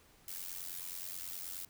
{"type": "noise with amplitude modulation", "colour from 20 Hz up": "blue", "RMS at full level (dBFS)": -40, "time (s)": [0.28, 1.65], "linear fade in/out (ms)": 2, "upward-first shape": "sine", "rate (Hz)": 89.5, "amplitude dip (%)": 80, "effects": ["pink hiss -64 dBFS RMS until 1.69 s"]}